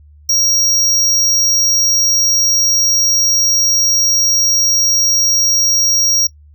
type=tone; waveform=square; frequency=5640 Hz; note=F8; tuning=16 cents sharp; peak=-11 dBFS; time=0.29-6.27 s; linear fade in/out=5 ms; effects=noise-tail reverb RT60 0.1 s tail -20 dB re dry + added 74 Hz sine -40 dBFS peak until 6.54 s